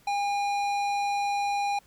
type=tone with tanh clipping; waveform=sine; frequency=810 Hz; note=G#5; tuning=43 cents flat; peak=-27 dBFS; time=0.07-1.79 s; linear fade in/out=5 ms; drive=15 dB; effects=pink hiss -60 dBFS RMS until 1.86 s